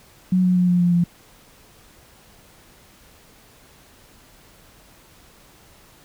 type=tone with pitch steps; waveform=sine; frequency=183.9 / 181.68 / 179.49 / 177.33 / 175.19 / 173.08 Hz; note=F#3 / F#3 / F3 / F3 / F3 / F3; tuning=-10 / -31 / +48 / +27 / +6 / -15 cents; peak=-14 dBFS; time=0.32-1.04 s; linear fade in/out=5 ms; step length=120 ms; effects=pink hiss -51 dBFS RMS until 6.04 s